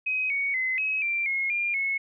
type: tone with pitch steps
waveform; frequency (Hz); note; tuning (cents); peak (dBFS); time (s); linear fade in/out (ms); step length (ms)
sine; 2526 / 2233 / 2044 / 2554 / 2360 / 2162 / 2400 / 2188; D#7 / C#7 / C7 / D#7 / D7 / C#7 / D7 / C#7; +26 / +12 / -41 / +45 / +8 / -44 / +37 / -23; -24; 0.06-1.98; 10; 240
effects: none